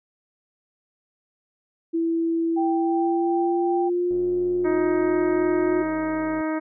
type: tone with pitch glide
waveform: sine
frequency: 331.1 to 356.9 Hz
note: E4 to F4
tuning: +8 to +38 cents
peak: -20 dBFS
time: 1.93-5.83 s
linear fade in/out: 20 ms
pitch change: +130 cents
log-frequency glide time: 2.72-4.21 s
type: tone with tremolo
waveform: sine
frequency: 784 Hz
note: G5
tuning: in tune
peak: -24 dBFS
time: 2.56-3.9 s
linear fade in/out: 20 ms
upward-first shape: sine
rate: 2.7 Hz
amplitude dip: 25%
type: click train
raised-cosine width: 2 ms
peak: -29 dBFS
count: 219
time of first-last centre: 4.11-6.41 s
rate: 94.8 Hz
type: harmonic tone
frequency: 313.8 Hz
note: D#4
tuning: 15 cents sharp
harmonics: 1 / 2 / 3 / 4 / 5 / 6 / 7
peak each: -24 / -30 / -34 / -36 / -38 / -40 / -41 dBFS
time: 4.64-6.6 s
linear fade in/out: 20 ms
effects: none